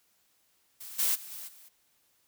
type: noise with level steps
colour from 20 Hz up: blue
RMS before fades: -44 / -27 / -45 / -42 / -54 dBFS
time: 0.8-1.69 s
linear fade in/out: 10 ms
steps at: 0.98 / 1.14 / 1.3 / 1.47 s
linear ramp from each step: 20 ms
effects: white hiss -70 dBFS RMS until 2.27 s